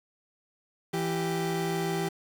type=tone pair together; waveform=30% pulse; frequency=166.15 / 392 Hz; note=E3 / G4; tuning=+14 / 0 cents; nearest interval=octave + minor third; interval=1486 cents; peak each=-28 dBFS; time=0.93-2.09 s; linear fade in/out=10 ms; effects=8-bit